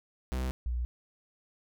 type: tone pair in turn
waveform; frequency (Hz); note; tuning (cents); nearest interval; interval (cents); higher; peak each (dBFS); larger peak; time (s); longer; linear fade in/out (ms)
45% pulse / sine; 64 / 60.41; C2 / B1; -38 / -38; minor second; 100; first; -30 / -29; second; 0.32-0.51 / 0.66-0.85; neither; 0
effects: none